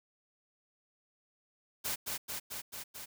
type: noise with echo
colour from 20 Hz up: white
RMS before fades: -35 dBFS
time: 1.84-1.96 s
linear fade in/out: 20 ms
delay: 220 ms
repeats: 5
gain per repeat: -2 dB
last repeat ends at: 3.06 s
effects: none